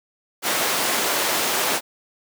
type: high-pass noise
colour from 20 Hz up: pink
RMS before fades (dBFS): -22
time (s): 0.42-1.81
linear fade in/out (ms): 50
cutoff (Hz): 410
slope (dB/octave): 12
effects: none